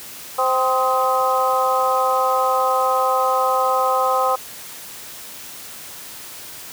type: harmonic tone with a mistuned harmonic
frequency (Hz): 260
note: C4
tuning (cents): -11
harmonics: 2 / 3 / 4 / 5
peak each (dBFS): -21 / -21 / -21 / -21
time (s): 0.38-4.36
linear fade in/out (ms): 10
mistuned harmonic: 5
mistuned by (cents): -48
effects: white hiss -36 dBFS RMS until 6.72 s + high-pass 60 Hz 12 dB/octave

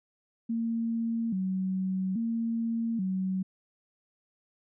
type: tone with vibrato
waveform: sine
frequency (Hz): 207.7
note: G#3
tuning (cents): 0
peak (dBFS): -27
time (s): 0.49-3.43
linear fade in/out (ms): 10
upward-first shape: square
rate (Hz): 0.6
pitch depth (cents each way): 170
effects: none

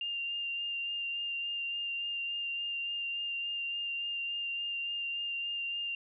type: tone with vibrato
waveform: sine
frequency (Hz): 2794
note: F7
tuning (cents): 0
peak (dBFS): -33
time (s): 0.01-5.95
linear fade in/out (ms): 2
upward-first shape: sine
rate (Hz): 3.5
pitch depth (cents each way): 14
effects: none

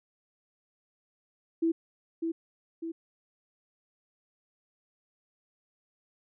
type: tone with echo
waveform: sine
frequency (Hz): 329.6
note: E4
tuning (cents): 0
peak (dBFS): -23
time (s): 1.62-1.72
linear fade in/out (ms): 10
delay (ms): 600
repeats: 2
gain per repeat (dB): -5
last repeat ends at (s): 2.92
effects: none

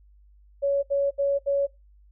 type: tone bursts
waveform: sine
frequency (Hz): 560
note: C#5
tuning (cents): +18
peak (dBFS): -20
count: 4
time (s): 0.62-1.67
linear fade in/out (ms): 20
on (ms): 210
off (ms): 70
effects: noise-tail reverb RT60 0.2 s tail -20 dB re dry + added 50 Hz sine -52 dBFS peak until 2.11 s

